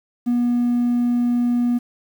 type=tone; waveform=triangle; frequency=241.7 Hz; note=B3; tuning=37 cents flat; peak=-13 dBFS; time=0.26-1.79 s; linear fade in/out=20 ms; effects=tanh soft clip ceiling -11 dBFS + 8-bit